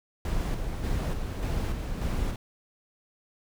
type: noise with tremolo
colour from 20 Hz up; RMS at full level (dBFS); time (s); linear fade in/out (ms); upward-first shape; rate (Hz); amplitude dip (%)
brown; -28; 0.25-2.36; 2; square; 1.7; 40
effects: none